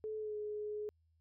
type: tone with pitch glide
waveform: sine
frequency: 432.6 to 420.8 Hz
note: A4 to G#4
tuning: -29 to +23 cents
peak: -38 dBFS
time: 0.04-0.89 s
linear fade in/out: 0 ms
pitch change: -48 cents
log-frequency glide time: 0.18-0.36 s
effects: added 81 Hz sine -70 dBFS peak until 1.2 s